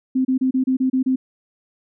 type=tone bursts; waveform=sine; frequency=260 Hz; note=C4; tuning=11 cents flat; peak=-15 dBFS; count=8; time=0.15-1.16 s; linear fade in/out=10 ms; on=100 ms; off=30 ms; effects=none